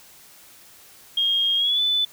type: tone with pitch glide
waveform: sine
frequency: 3243 to 3496 Hz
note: G#7 to A7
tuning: -42 to -12 cents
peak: -18 dBFS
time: 1.17-2.05 s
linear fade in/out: 5 ms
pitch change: +130 cents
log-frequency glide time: 1.57-1.81 s
effects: white hiss -49 dBFS RMS until 2.12 s